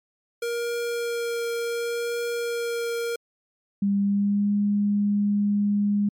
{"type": "tone with vibrato", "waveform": "square", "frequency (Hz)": 470, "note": "A#4", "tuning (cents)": 14, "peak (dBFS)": -26, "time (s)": [0.42, 3.16], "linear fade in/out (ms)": 5, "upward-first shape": "triangle", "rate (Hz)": 0.69, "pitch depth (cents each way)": 11}
{"type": "tone with pitch glide", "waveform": "sine", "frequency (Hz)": [200, 204.6], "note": ["G3", "G#3"], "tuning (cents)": [35, -26], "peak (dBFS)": -19, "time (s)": [3.82, 6.09], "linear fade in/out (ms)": 5, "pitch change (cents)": 39, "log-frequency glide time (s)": [4.01, 4.52]}
{"effects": ["MP3 96 kbps"]}